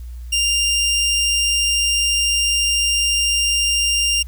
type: tone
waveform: 20% pulse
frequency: 2794 Hz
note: F7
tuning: in tune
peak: -11 dBFS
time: 0.32-4.23 s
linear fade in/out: 10 ms
effects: added 60 Hz sine -29 dBFS peak until 4.27 s + white hiss -54 dBFS RMS until 4.27 s